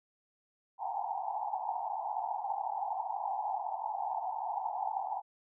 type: band-pass noise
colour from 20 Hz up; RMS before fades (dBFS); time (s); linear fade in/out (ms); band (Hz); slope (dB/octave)
pink; -36; 0.78-5.22; 50; 730 to 920; 96
effects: none